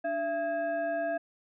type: tone with frequency modulation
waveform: sine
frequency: 672 Hz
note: E5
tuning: 33 cents sharp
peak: -28 dBFS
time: 0.04-1.18 s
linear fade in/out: 10 ms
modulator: 966 Hz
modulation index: 0.64
effects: none